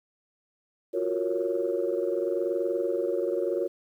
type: chord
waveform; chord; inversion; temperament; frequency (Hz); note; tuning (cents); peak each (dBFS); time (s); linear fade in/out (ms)
sine; Gb major seventh; third; equal; 349.2 / 370 / 466.2 / 554.4; F4 / Gb4 / Bb4 / Db5; 0 / 0 / 0 / 0; -30; 0.93-3.68; 20
effects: tanh soft clip ceiling -16 dBFS + 10-bit